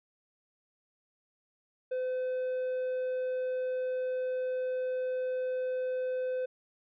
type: tone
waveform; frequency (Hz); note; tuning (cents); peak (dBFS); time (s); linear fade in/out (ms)
triangle; 510; C5; -44; -28; 1.91-6.46; 10
effects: resampled to 8000 Hz